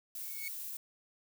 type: noise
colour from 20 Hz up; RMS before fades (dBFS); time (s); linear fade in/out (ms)
violet; -42; 0.15-0.77; 2
type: tone with exponential growth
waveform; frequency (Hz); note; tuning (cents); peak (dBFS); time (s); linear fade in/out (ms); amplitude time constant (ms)
40% pulse; 2217; C#7; 0; -36; 0.17-0.48; 2; 66
effects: none